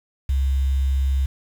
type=tone with quantisation; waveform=sine; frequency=67.3 Hz; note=C2; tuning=49 cents sharp; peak=-17 dBFS; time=0.29-1.26 s; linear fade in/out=5 ms; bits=7; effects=none